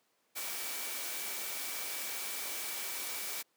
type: tone in noise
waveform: sine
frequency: 2300 Hz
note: D7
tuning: 37 cents flat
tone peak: -48 dBFS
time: 0.35-3.43 s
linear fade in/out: 20 ms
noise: white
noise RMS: -39 dBFS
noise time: 0.35-3.43 s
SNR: -12 dB
effects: pink hiss -74 dBFS RMS until 3.56 s + high-pass 300 Hz 12 dB/octave